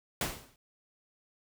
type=noise with exponential decay; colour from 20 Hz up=pink; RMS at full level=-29 dBFS; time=0.21-0.56 s; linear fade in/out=2 ms; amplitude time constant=75 ms; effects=none